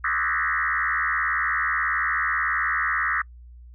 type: tone with frequency modulation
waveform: sine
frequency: 1568 Hz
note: G6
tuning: in tune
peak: -21 dBFS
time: 0.04-3.22 s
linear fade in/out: 5 ms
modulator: 78.3 Hz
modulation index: 5
effects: noise-tail reverb RT60 0.1 s tail -26 dB re dry + added 60 Hz sine -42 dBFS peak until 3.74 s